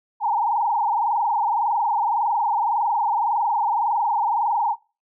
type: tone with frequency modulation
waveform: sine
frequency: 880 Hz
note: A5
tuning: in tune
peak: -18 dBFS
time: 0.2-4.76 s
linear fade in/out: 50 ms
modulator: 21.8 Hz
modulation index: 3.5
effects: noise-tail reverb RT60 0.3 s tail -23 dB re dry